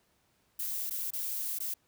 violet noise with dropouts, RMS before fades -35 dBFS, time 0.59-1.74 s, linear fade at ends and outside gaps 5 ms, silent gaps 0.898-0.907 / 1.107-1.133 / 1.588-1.602 s, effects pink hiss -71 dBFS RMS until 1.87 s + high-pass 60 Hz 12 dB/octave

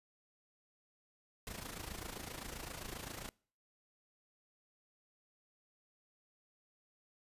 pink noise with amplitude modulation, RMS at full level -43 dBFS, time 1.47-3.29 s, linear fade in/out 0 ms, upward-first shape sine, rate 27.6 Hz, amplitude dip 70%, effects noise-tail reverb RT60 0.5 s tail -26 dB re dry + resampled to 32000 Hz

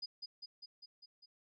sine tone with echo, 4950 Hz, D#8, 10 cents flat, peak -39 dBFS, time 0.02-0.06 s, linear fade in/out 10 ms, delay 200 ms, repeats 6, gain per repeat -3 dB, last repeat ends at 1.26 s, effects none

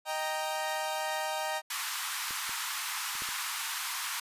sawtooth chord, Eb major, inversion none, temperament equal, 622.3 / 784 / 932.3 Hz, Eb5 / G5 / Bb5, 0 / 0 / 0 cents, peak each -32 dBFS, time 0.05-1.62 s, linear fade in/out 50 ms
pink high-pass noise, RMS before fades -35 dBFS, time 1.7-4.2 s, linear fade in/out 5 ms, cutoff 920 Hz, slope 48 dB/octave
clicks, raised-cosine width 2 ms, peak -36 / -38 / -43 / -33 / -39 dBFS, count 5, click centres 2.308 / 2.494 / 3.153 / 3.221 / 3.289 s
effects resampled to 32000 Hz

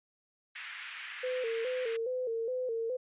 pink band-pass noise, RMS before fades -44 dBFS, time 0.55-1.97 s, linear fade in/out 10 ms, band 1600 to 2900 Hz, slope 24 dB/octave
sine tone with vibrato, 480.7 Hz, B4, 47 cents flat, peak -31 dBFS, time 1.23-2.97 s, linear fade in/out 10 ms, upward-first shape square, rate 2.4 Hz, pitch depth 93 cents each way
effects resampled to 8000 Hz

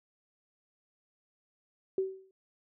sine tone with exponential decay, 381.6 Hz, G4, 47 cents flat, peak -24 dBFS, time 1.98-2.31 s, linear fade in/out 2 ms, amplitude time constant 70 ms, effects none

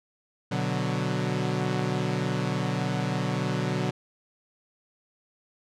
sawtooth chord, B minor, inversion none, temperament equal, 123.47 / 146.83 / 185 Hz, B2 / D3 / F#3, 0 / 0 / 0 cents, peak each -26 dBFS, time 0.51-3.91 s, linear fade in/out 10 ms, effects low-pass 6000 Hz 12 dB/octave

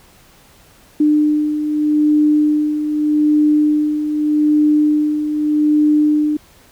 sine beating tone pair, 300 / 300.82 Hz, D4 / D4, +37 / +42 cents, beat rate 0.82 Hz, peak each -20 / -12 dBFS, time 1-6.37 s, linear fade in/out 5 ms, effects pink hiss -48 dBFS RMS until 6.71 s

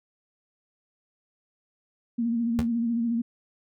sine tone with vibrato, 233.1 Hz, A#3, in tune, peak -23 dBFS, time 2.18-3.22 s, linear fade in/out 10 ms, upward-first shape sine, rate 14 Hz, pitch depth 44 cents each way
25% pulse tone with exponential decay, 80.1 Hz, E2, 49 cents flat, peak -18 dBFS, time 2.59-2.68 s, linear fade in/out 0 ms, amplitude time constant 19 ms
effects none

